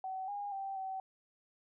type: tone with pitch steps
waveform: sine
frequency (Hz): 758 / 814 / 780 / 764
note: F#5 / G#5 / G5 / G5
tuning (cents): +42 / -35 / -9 / -45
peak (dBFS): -37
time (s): 0.04-1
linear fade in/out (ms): 2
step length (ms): 240
effects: none